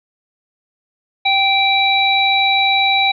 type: harmonic tone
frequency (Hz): 781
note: G5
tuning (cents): -7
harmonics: 1 / 3 / 5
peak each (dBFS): -16 / -16 / -16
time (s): 1.25-3.12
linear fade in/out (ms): 10
effects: none